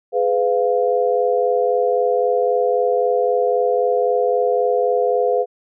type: chord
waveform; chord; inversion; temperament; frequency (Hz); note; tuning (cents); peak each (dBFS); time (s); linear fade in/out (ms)
sine; F diminished; first; just; 419.1 / 502.9 / 698.5; Ab4 / Cb5 / F5; +16 / +31 / 0; -20 / -17 / -21; 0.12-5.46; 50
effects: none